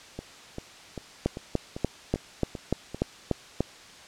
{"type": "two click trains", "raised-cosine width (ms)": 2, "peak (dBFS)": [-21, -10], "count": [8, 9], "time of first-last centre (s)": [[0.19, 2.946], [1.26, 3.606]], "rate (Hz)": [2.54, 3.41], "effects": ["white hiss -48 dBFS RMS until 4.07 s", "low-pass 6000 Hz 12 dB/octave"]}